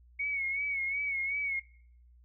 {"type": "tone with vibrato", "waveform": "sine", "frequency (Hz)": 2217, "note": "C#7", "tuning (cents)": 0, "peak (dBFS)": -30, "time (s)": [0.19, 1.6], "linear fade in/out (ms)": 10, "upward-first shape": "sine", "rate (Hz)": 2.7, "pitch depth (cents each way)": 59, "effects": ["noise-tail reverb RT60 0.6 s tail -20 dB re dry", "added 60 Hz sine -56 dBFS peak until 2.24 s"]}